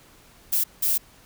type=noise bursts at uneven times; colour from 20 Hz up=violet; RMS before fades=-22 dBFS; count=2; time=0.52-0.64 / 0.82-0.98 s; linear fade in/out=10 ms; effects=pink hiss -53 dBFS RMS until 1.25 s